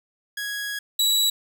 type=tone pair in turn; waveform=sawtooth; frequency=1661.2 / 3906 Hz; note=G#6 / B7; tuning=0 / -20 cents; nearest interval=octave + minor third; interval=1480 cents; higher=second; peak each=-24 / -15 dBFS; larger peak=second; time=0.37-0.79 / 0.99-1.3 s; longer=first; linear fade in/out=5 ms; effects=none